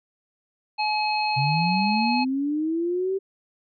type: harmonic tone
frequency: 850 Hz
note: G#5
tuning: 40 cents sharp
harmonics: 1 / 3 / 5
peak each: -23 / -28 / -30 dBFS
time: 0.78-2.25 s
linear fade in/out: 20 ms
type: linear sweep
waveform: sine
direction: up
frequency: 130.81 to 391.7 Hz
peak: -22 dBFS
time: 1.36-3.19 s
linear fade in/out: 20 ms
effects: none